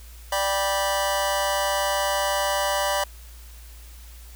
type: chord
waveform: sawtooth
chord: G major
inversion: second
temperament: just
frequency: 588 / 784 / 980 Hz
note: D5 / G5 / B5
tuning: +2 / 0 / -14 cents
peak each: -21 / -24 / -23 dBFS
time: 0.32-3.04 s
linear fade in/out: 5 ms
effects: added 58 Hz sine -41 dBFS peak until 4.35 s + white hiss -50 dBFS RMS until 4.35 s